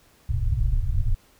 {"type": "low-pass noise", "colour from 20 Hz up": "pink", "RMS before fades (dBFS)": -22, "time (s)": [0.29, 1.15], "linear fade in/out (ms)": 5, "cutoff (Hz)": 130, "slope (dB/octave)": 96, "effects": ["pink hiss -58 dBFS RMS until 1.39 s"]}